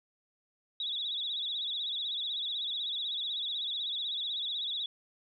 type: tone with vibrato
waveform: sine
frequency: 3616 Hz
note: A7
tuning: 47 cents sharp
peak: -32 dBFS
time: 0.8-4.86 s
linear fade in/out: 2 ms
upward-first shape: sine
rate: 16 Hz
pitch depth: 130 cents each way
effects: none